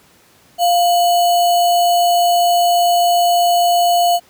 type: tone with sample-and-hold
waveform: sine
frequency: 698.5 Hz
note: F5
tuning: in tune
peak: -10 dBFS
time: 0.58-4.2 s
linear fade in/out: 50 ms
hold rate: 3675 Hz
effects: pink hiss -50 dBFS RMS until 4.29 s + high-pass 100 Hz 12 dB/octave